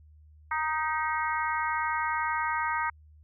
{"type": "harmonic tone with a mistuned harmonic", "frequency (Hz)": 311.1, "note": "D#4", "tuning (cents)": 0, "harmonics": [3, 4, 5, 6, 7], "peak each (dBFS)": [-30, -32, -34, -36, -37], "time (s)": [0.51, 2.9], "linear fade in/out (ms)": 5, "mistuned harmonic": 6, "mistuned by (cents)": 34, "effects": ["added 76 Hz sine -52 dBFS peak until 3.23 s"]}